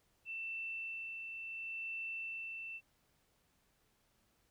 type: tone with tremolo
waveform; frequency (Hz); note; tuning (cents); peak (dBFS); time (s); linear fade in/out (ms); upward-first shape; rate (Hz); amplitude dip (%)
sine; 2674; E7; +24; -39; 0.25-2.81; 50; sine; 0.71; 35
effects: pink hiss -75 dBFS RMS until 4.5 s